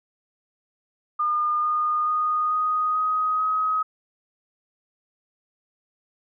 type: tone with pitch steps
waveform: sine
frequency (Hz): 1213 / 1223.6 / 1234.2 / 1244.9 / 1255.8 / 1266.7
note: D#6 / D#6 / D#6 / D#6 / D#6 / D#6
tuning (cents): -44 / -29 / -14 / +1 / +16 / +31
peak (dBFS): -20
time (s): 1.19-3.83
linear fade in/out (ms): 10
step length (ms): 440
effects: none